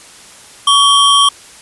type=tone pair together; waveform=square; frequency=1128 / 3173 Hz; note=C#6 / G7; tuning=+30 / +20 cents; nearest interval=octave + tritone; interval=1790 cents; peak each=-10 dBFS; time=0.67-1.29 s; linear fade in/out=5 ms; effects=white hiss -38 dBFS RMS until 1.61 s + resampled to 24000 Hz